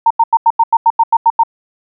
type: tone bursts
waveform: sine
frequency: 916 Hz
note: A#5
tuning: 31 cents flat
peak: -5 dBFS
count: 11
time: 0.06-1.435 s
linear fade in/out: 5 ms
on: 45 ms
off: 88 ms
effects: none